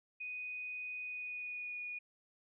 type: tone with pitch glide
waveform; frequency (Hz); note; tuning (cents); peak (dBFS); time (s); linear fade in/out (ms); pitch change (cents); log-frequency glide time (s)
sine; 2489 to 2455; D#7 to D#7; 0 to -24; -40; 0.2-1.99; 10; -24; 1.02-1.8
effects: none